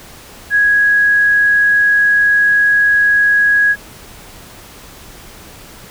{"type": "tone", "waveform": "sine", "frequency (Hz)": 1661.2, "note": "G#6", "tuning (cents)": 0, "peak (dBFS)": -8, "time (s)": [0.5, 3.76], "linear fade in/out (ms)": 50, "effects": ["pink hiss -37 dBFS RMS until 5.9 s"]}